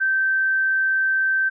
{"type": "tone", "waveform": "sine", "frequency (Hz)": 1554, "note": "G6", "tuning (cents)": -16, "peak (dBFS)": -17, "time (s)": [0, 1.5], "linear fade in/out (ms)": 20, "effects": []}